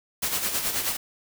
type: noise with tremolo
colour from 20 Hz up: white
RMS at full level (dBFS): -25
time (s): 0.22-0.97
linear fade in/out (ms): 10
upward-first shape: sine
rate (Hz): 9.4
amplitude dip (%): 55
effects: none